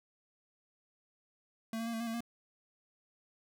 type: tone with pitch steps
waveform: square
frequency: 224.6 / 228.2 / 232.4 / 225.2 / 234.1 / 225.9 / 234.5 Hz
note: A3 / A#3 / A#3 / A3 / A#3 / A3 / A#3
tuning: +36 / -37 / -5 / +40 / +8 / +46 / +11 cents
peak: -36 dBFS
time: 1.73-2.206 s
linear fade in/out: 2 ms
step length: 68 ms
effects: none